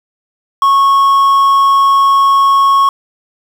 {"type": "tone with quantisation", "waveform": "triangle", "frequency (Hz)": 1100, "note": "C#6", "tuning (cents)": -14, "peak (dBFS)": -4, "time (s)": [0.62, 2.89], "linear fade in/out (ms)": 2, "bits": 5, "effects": []}